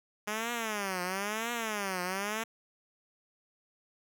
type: tone with vibrato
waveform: 5% pulse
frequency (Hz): 206.6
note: G#3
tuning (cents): -9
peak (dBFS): -21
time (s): 0.27-2.44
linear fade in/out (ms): 10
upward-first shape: triangle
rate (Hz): 1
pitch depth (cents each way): 270
effects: none